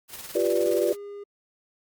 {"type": "noise with tremolo", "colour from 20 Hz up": "white", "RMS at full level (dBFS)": -38, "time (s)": [0.08, 0.97], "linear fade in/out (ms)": 50, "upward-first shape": "square", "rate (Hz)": 19, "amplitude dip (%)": 45}
{"type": "chord", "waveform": "sine", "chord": "G dominant seventh", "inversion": "third", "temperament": "equal", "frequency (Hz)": [349.2, 392, 493.9, 587.3], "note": ["F4", "G4", "B4", "D5"], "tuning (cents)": [0, 0, 0, 0], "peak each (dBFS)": -26, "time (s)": [0.35, 0.93], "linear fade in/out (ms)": 5}
{"type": "tone", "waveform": "triangle", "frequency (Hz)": 406.1, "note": "G#4", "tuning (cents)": -39, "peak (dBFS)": -34, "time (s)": [0.65, 1.24], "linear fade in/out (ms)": 10}
{"effects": ["Opus 48 kbps"]}